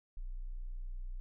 sine tone, 30.55 Hz, B0, 18 cents flat, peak -38 dBFS, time 0.17-1.2 s, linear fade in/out 0 ms, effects none

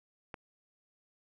click, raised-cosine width 0.5 ms, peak -26 dBFS, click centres 0.342 s, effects none

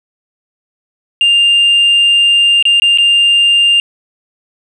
sine tone with dropouts, 2800 Hz, F7, 4 cents sharp, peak -4 dBFS, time 1.21-3.8 s, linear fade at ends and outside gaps 1 ms, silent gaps 2.626-2.653 / 2.799-2.82 / 2.975-2.984 s, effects tanh soft clip ceiling -4 dBFS

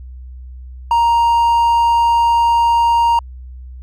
triangle tone, 935 Hz, A#5, 5 cents sharp, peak -8 dBFS, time 0.91-3.19 s, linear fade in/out 2 ms, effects added 63 Hz sine -30 dBFS peak until 3.82 s

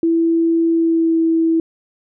sine tone with pitch glide, 331.2 to 327 Hz, E4 to E4, +8 to -14 cents, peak -12 dBFS, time 0.03-1.6 s, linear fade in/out 2 ms, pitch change -22 cents, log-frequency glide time 0.7-1.19 s, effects none

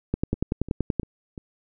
two click trains, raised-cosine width 3 ms, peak -23 / -10 dBFS, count 4 / 10, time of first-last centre 0.34-1.378 / 0.14-0.997 s, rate 2.89 / 10.5 Hz, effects none

